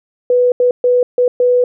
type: tone bursts at uneven times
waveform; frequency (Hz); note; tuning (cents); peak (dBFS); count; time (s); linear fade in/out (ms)
sine; 493.9; B4; 0; -8; 5; 0.3-0.52 / 0.6-0.71 / 0.84-1.03 / 1.18-1.28 / 1.4-1.64; 2
effects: none